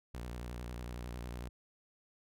sawtooth tone with vibrato, 60.3 Hz, B1, 41 cents flat, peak -37 dBFS, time 0.14-1.49 s, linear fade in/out 5 ms, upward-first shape sine, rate 11 Hz, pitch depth 86 cents each way, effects none

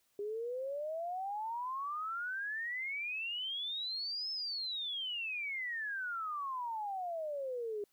sine exponential two-way sweep, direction up then down, 402.2 to 5270 to 402.2 Hz, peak -36 dBFS, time 0.19-7.84 s, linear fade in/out 2 ms, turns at 4.31 s, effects white hiss -75 dBFS RMS until 7.92 s

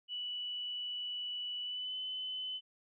sine tone with pitch glide, 2957 to 3026 Hz, F#7 to F#7, -2 to +38 cents, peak -37 dBFS, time 0.08-2.61 s, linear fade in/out 50 ms, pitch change +40 cents, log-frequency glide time 1.62-1.96 s, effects none

